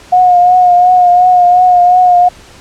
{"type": "tone with vibrato", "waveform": "sine", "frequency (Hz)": 720, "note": "F#5", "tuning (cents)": -47, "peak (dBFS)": -3, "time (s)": [0.12, 2.29], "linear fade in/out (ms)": 10, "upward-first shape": "triangle", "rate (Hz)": 2.8, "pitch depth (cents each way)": 36, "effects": ["pink hiss -37 dBFS RMS until 2.6 s", "low-pass 8000 Hz 12 dB/octave"]}